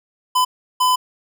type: tone bursts at uneven times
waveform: square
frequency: 1008 Hz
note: B5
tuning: 35 cents sharp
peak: -14 dBFS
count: 2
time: 0.35-0.45 / 0.8-0.96 s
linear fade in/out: 10 ms
effects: none